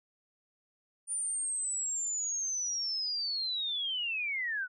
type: linear sweep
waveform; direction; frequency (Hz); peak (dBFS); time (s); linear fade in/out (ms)
sine; down; 9350 to 1437; -31; 1.07-4.68; 50
effects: none